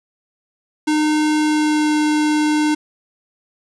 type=tone with pitch glide; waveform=square; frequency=305.2 to 302.9 Hz; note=D#4 to D#4; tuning=-33 to -46 cents; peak=-15 dBFS; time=0.87-2.75 s; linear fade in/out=10 ms; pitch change=-13 cents; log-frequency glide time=1.4-1.95 s; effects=resampled to 22050 Hz + 7-bit